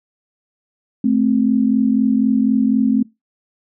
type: tone pair together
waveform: sine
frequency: 217.9 / 261.9 Hz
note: A3 / C4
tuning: -17 / +2 cents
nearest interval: minor third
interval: 319 cents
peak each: -15 dBFS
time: 1.04-3.03 s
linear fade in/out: 5 ms
effects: noise-tail reverb RT60 0.2 s tail -22 dB re dry